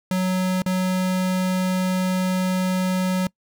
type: tone with dropouts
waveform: square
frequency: 185 Hz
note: F#3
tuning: in tune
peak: -20 dBFS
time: 0.11-3.27 s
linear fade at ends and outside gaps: 2 ms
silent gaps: 0.62-0.661 s
effects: noise-tail reverb RT60 0.1 s tail -24 dB re dry